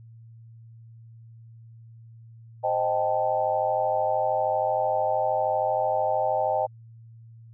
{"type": "chord", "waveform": "sine", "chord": "A half-diminished seventh", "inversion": "first", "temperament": "equal with one note detuned", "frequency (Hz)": [523.3, 622.3, 784, 877], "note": ["C5", "Eb5", "G5", "A5"], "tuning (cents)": [0, 0, 0, -6], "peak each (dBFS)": [-29, -26, -26, -30], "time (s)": [2.63, 6.67], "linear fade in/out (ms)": 20, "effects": ["added 114 Hz sine -45 dBFS peak until 7.53 s"]}